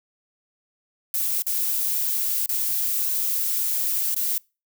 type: noise with dropouts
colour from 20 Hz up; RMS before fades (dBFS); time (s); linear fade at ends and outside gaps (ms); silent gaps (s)
violet; -24; 1.14-4.38; 2; 1.422-1.466 / 2.461-2.491 / 4.145-4.163
effects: noise-tail reverb RT60 0.3 s tail -26 dB re dry